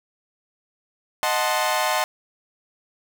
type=chord; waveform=sawtooth; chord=D# diminished seventh; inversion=none; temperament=equal; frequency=622.3 / 740 / 880 / 1046.5 Hz; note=D#5 / F#5 / A5 / C6; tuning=0 / 0 / 0 / 0 cents; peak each=-22 dBFS; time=1.23-2.04 s; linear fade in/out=0 ms; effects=none